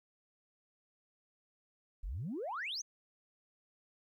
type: exponential sweep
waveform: sine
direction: up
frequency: 36.71 to 6610 Hz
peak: -36 dBFS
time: 2.03-2.82 s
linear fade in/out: 10 ms
effects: tanh soft clip ceiling -33 dBFS + 13-bit